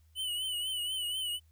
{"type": "tone with vibrato", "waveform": "square", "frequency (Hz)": 2985, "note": "F#7", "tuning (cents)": 15, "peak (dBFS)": -33, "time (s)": [0.15, 1.4], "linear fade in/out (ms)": 50, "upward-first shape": "triangle", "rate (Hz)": 4.1, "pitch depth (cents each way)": 77, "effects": ["added 79 Hz sine -60 dBFS peak until 1.51 s", "white hiss -75 dBFS RMS until 1.51 s"]}